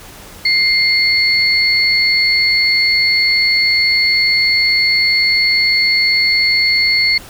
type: tone pair together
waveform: sine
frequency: 2100 / 4396 Hz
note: C7 / C#8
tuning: +6 / -15 cents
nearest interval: octave + minor second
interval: 1279 cents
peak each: -13 / -13 dBFS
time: 0.45-7.18 s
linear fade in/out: 5 ms
effects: pink hiss -36 dBFS RMS until 7.29 s